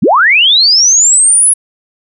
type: linear sweep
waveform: sine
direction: up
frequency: 123.4 to 10548 Hz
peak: -4 dBFS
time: 0.02-1.54 s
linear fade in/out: 10 ms
effects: none